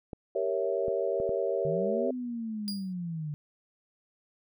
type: clicks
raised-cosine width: 2 ms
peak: -24 dBFS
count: 4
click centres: 0.132 / 0.882 / 1.201 / 1.293 s
type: chord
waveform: sine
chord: G diminished seventh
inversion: none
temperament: equal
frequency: 392 / 466.2 / 554.4 / 659.3 Hz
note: G4 / Bb4 / Db5 / Fb5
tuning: 0 / 0 / 0 / 0 cents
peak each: -32 / -32 / -31 / -34 dBFS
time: 0.35-2.11 s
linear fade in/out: 5 ms
type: linear two-way sweep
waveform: sine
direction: up then down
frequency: 145.6 to 258 to 145.6 Hz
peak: -32 dBFS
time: 1.65-3.34 s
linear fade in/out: 0 ms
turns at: 2.09 s
type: tone with exponential decay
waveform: 40% pulse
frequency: 4854 Hz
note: D#8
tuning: 44 cents flat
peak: -30 dBFS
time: 2.68-2.93 s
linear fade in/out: 0 ms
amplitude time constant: 54 ms
effects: none